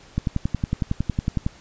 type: click train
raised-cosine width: 5 ms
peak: -9 dBFS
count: 15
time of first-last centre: 0.18-1.464 s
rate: 10.9 Hz
effects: pink hiss -49 dBFS RMS until 1.6 s + resampled to 16000 Hz